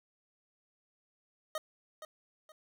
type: tone with echo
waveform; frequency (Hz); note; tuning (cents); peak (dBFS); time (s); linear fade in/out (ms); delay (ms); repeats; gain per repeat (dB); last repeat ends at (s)
25% pulse; 622.3; D#5; 0; -30; 1.55-1.58; 2; 470; 2; -10; 2.52
effects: none